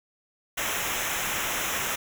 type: noise with comb filter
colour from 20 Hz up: pink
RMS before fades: -29 dBFS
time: 0.57-1.96 s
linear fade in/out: 10 ms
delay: 0.22 ms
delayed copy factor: -0.8
effects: none